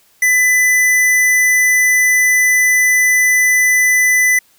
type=tone; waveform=square; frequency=2000 Hz; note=B6; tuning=21 cents sharp; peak=-10 dBFS; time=0.22-4.39 s; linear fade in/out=5 ms; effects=white hiss -53 dBFS RMS until 4.58 s